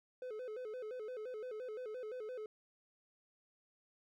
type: tone with vibrato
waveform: triangle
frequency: 466.2 Hz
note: A#4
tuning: in tune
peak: -40 dBFS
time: 0.22-2.46 s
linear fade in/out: 2 ms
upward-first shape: square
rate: 5.8 Hz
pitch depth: 140 cents each way
effects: none